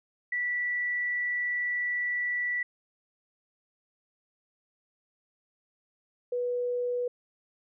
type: tone pair in turn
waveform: sine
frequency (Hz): 1959 / 489.8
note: B6 / B4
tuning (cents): -15 / -14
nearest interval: 2 octaves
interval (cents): 2399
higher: first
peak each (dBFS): -27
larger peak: neither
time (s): 0.32-2.63 / 6.32-7.08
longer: first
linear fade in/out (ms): 5
effects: none